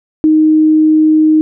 sine tone, 311.1 Hz, D#4, in tune, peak -5 dBFS, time 0.24-1.41 s, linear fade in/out 0 ms, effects none

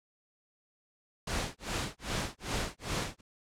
pink noise with tremolo, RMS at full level -32 dBFS, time 1.27-3.21 s, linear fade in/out 5 ms, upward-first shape sine, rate 2.5 Hz, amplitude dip 100%, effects low-pass 8000 Hz 12 dB/octave

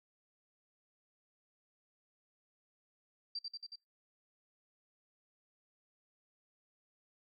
sine tone with echo, 4699 Hz, D8, in tune, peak -37 dBFS, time 3.35-3.39 s, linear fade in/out 5 ms, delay 92 ms, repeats 4, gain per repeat -2 dB, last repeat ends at 3.758 s, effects noise-tail reverb RT60 0.2 s tail -24 dB re dry

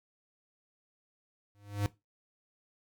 square tone with exponential growth, 102.1 Hz, G#2, 29 cents flat, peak -26 dBFS, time 1.55-1.86 s, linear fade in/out 0 ms, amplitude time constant 66 ms, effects noise-tail reverb RT60 0.2 s tail -17 dB re dry

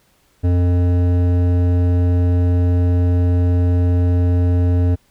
sine tone with hard clipping, 88.5 Hz, F2, 23 cents sharp, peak -14 dBFS, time 0.43-4.96 s, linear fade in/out 20 ms, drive 12 dB, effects pink hiss -58 dBFS RMS until 5.1 s

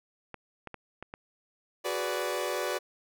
clicks, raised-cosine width 0.5 ms, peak -25 dBFS, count 5, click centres 0.343 / 0.673 / 0.743 / 1.026 / 1.139 s
sawtooth chord, G# half-diminished seventh, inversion third, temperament equal with one note detuned, 370 / 415.3 / 493.9 / 581.3 Hz, F#4 / G#4 / B4 / D5, 0 / 0 / 0 / -18 cents, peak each -31 / -35 / -31 / -30 dBFS, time 1.84-2.79 s, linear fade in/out 20 ms
effects none

